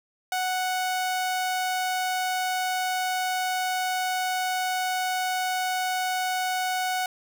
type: tone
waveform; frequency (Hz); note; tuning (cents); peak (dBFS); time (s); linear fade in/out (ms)
sawtooth; 740; F#5; 0; -21; 0.32-7.06; 2
effects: none